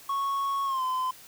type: tone with pitch glide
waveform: triangle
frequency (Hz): 1105 to 1025.1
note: C#6 to C6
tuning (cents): -6 to -36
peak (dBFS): -24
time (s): 0.09-1.11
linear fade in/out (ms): 5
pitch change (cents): -130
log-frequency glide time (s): 0.65-0.83
effects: white hiss -50 dBFS RMS until 1.27 s